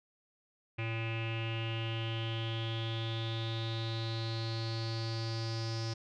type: tone with low-pass filter sweep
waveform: square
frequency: 113.3 Hz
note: A#2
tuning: 49 cents flat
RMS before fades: -36 dBFS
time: 0.78-5.94 s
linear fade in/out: 10 ms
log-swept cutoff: 2500 to 5200 Hz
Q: 8.1
effects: none